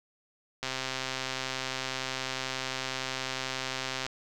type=click train; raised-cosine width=0.2 ms; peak=-15 dBFS; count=451; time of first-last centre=0.63-4.065 s; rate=131 Hz; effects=none